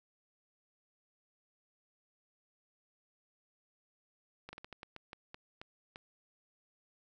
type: slowing click train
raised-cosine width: 0.3 ms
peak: -30 dBFS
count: 11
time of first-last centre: 4.49-5.959 s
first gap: 40 ms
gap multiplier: 1.27
effects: none